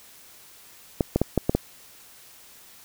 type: clicks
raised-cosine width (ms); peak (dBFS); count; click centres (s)
2; -6; 6; 1.008 / 1.16 / 1.216 / 1.377 / 1.495 / 1.55
effects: white hiss -50 dBFS RMS until 2.84 s